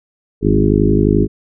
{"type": "harmonic tone with a mistuned harmonic", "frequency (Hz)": 51.5, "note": "G#1", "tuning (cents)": -14, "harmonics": [1, 2, 3, 4, 5, 6, 7, 8], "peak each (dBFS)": [-18, -18, -18, -18, -18, -18, -18, -18], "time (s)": [0.41, 1.28], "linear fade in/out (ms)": 50, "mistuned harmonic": 3, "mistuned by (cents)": 33, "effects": []}